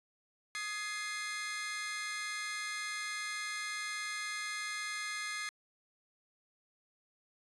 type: chord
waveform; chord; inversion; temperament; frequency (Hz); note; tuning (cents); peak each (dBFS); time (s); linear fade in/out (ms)
sawtooth; Ab major; second; equal with one note detuned; 1244.5 / 1686.4 / 2093; Eb6 / Ab6 / C7; 0 / +26 / 0; -40 / -39 / -36; 0.55-5.49; 0
effects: resampled to 24000 Hz